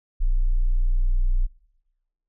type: tone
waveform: sine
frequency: 30.33 Hz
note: B0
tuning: 30 cents flat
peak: -16 dBFS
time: 0.2-1.47 s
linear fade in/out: 20 ms
effects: noise-tail reverb RT60 1.0 s tail -22 dB re dry + tanh soft clip ceiling -12 dBFS